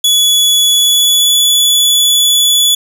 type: tone with pitch glide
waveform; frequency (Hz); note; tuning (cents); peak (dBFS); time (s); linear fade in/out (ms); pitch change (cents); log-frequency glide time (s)
sawtooth; 3400 to 3428; G#7 to A7; +40 to -46; -4; 0.04-2.75; 5; +14; 0.66-1.34
effects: none